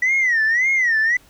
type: tone with vibrato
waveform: sine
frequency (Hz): 1941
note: B6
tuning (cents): -31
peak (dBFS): -13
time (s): 0.02-1.17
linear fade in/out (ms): 5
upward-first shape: sine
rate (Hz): 1.8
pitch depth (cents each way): 180
effects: tanh soft clip ceiling -12 dBFS + pink hiss -52 dBFS RMS until 1.29 s